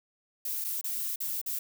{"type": "noise with dropouts", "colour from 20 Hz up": "violet", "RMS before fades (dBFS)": -33, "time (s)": [0.45, 1.59], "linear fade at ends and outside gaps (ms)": 5, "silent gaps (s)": [[0.643, 0.646], [0.813, 0.84], [1.159, 1.203], [1.415, 1.461]], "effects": []}